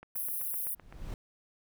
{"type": "click train", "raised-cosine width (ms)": 0.5, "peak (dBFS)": -33, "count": 8, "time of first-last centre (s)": [0.03, 0.925], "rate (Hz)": 7.82}
{"type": "high-pass noise", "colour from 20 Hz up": "white", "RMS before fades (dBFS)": -35, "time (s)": [0.15, 0.75], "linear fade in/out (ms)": 10, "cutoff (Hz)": 9800, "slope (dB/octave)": 96}
{"type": "noise with exponential growth", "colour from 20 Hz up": "brown", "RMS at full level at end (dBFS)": -36, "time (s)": [0.54, 1.14], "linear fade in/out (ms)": 1, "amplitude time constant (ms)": 130}
{"effects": []}